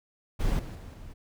brown noise with level steps, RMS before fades -27 / -38 / -42 / -44 dBFS, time 0.39-1.14 s, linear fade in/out 20 ms, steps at 0.59 / 0.75 / 0.94 s, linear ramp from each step 2 ms, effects none

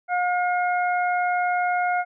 harmonic tone, 716 Hz, F5, 43 cents sharp, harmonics 1 / 2 / 3, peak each -21 / -27 / -31 dBFS, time 0.08-2.05 s, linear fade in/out 50 ms, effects none

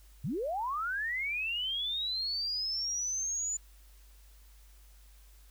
sine linear sweep, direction up, 108.1 to 7040 Hz, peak -31 dBFS, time 0.24-3.57 s, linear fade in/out 5 ms, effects added 50 Hz sine -54 dBFS peak until 5.5 s + white hiss -64 dBFS RMS until 5.5 s

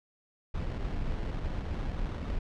brown noise with sample-and-hold, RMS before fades -33 dBFS, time 0.54-2.39 s, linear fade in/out 10 ms, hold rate 2450 Hz, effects low-pass 4000 Hz 12 dB/octave

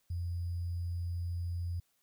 sine tone with sample-and-hold, 86.7 Hz, F2, 12 cents flat, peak -33 dBFS, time 0.1-1.8 s, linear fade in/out 5 ms, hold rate 4900 Hz, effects white hiss -75 dBFS RMS until 2.02 s

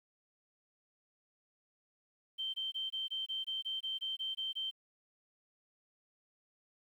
sine tone bursts, 3123 Hz, G7, 7 cents flat, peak -35 dBFS, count 13, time 2.38-4.712 s, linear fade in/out 20 ms, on 160 ms, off 21 ms, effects 11-bit

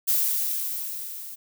violet noise with level ramp, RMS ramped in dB -21 to -39 dBFS, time 0.07-1.36 s, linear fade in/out 20 ms, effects none

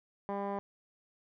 15% pulse tone with low-pass filter, 199.9 Hz, G3, 34 cents sharp, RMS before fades -36 dBFS, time 0.29-0.59 s, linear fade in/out 0 ms, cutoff 1100 Hz, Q 2.7, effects none

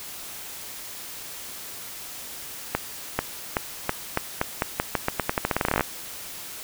accelerating click train, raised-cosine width 0.5 ms, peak -6 dBFS, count 25, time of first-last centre 2.75-5.809 s, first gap 440 ms, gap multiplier 0.86, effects white hiss -38 dBFS RMS until 6.63 s

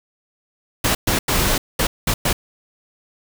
pink noise bursts at uneven times, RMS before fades -18 dBFS, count 6, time 0.84-0.95 / 1.07-1.19 / 1.28-1.58 / 1.79-1.87 / 2.07-2.14 / 2.25-2.33 s, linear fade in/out 5 ms, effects none

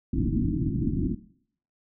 white low-pass noise, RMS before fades -26 dBFS, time 0.13-1.15 s, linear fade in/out 5 ms, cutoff 330 Hz, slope 96 dB/octave, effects noise-tail reverb RT60 0.6 s tail -17 dB re dry

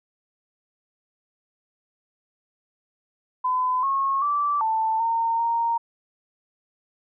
sine tone with pitch steps, 1012 / 1090 / 1163 / 886 / 916 / 928 Hz, B5 / C#6 / D6 / A5 / A#5 / A#5, +42 / -29 / -17 / +12 / -31 / -8 cents, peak -20 dBFS, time 3.44-5.78 s, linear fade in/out 10 ms, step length 390 ms, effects none

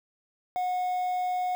triangle tone with quantisation, 729 Hz, F#5, 26 cents flat, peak -24 dBFS, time 0.56-1.55 s, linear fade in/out 0 ms, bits 8, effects none

